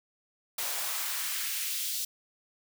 white noise with high-pass filter sweep, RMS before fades -33 dBFS, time 0.58-2.05 s, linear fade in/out 5 ms, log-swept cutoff 540 to 4200 Hz, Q 1.1, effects none

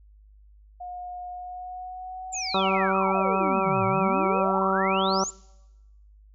sine tone with pitch glide, 719 to 755.2 Hz, F#5 to F#5, -50 to +35 cents, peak -34 dBFS, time 0.8-2.9 s, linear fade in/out 10 ms, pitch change +85 cents, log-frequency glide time 1.29-2.6 s
sine exponential two-way sweep, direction down then up, 7459 to 105.7 to 7459 Hz, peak -29 dBFS, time 2.32-5.31 s, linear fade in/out 20 ms, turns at 3.84 s
sine tone with vibrato, 2385 Hz, D7, 26 cents sharp, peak -35 dBFS, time 2.33-4.45 s, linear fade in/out 50 ms, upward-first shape sine, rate 5 Hz, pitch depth 120 cents each way
harmonic tone, 191.7 Hz, G3, 38 cents flat, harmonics 1 / 2 / 3 / 4 / 5 / 6 / 7, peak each -29 / -29 / -29 / -29 / -29 / -29 / -29 dBFS, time 2.54-5.24 s, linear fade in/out 5 ms
effects noise-tail reverb RT60 1.0 s tail -23 dB re dry + added 51 Hz sine -50 dBFS peak until 6.34 s

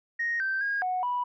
sine tone with pitch steps, 1867 / 1558 / 1631 / 736 / 982 Hz, A#6 / G6 / G#6 / F#5 / B5, +2 / -11 / -32 / -9 / -10 cents, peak -25 dBFS, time 0.19-1.24 s, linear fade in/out 10 ms, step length 210 ms, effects tanh soft clip ceiling -21 dBFS

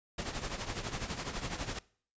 pink noise with tremolo, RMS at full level -35 dBFS, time 0.18-1.79 s, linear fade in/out 5 ms, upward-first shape triangle, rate 12 Hz, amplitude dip 75%, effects noise-tail reverb RT60 0.5 s tail -22 dB re dry + resampled to 16000 Hz

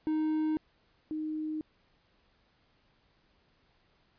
triangle / sine tone pair in turn, 311.1 / 310 Hz, D#4 / D#4, 0 / -6 cents, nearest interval unison, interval 6 cents, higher first, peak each -25 / -32 dBFS, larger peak first, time 0.07-0.57 / 1.11-1.61 s, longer neither, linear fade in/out 0 ms, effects pink hiss -69 dBFS RMS until 4.18 s + resampled to 11025 Hz

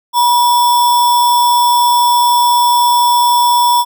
sine tone with sample-and-hold, 967 Hz, B5, 37 cents flat, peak -7 dBFS, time 0.13-3.85 s, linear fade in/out 50 ms, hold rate 4410 Hz, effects none

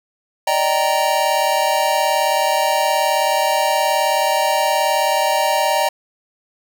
square chord, Eb major seventh, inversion third, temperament just, 583.4 / 622.3 / 777.8 / 933.4 Hz, D5 / Eb5 / G5 / Bb5, -12 / 0 / -14 / +2 cents, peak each -23 / -22 / -21 / -20 dBFS, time 0.47-5.89 s, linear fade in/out 5 ms, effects none

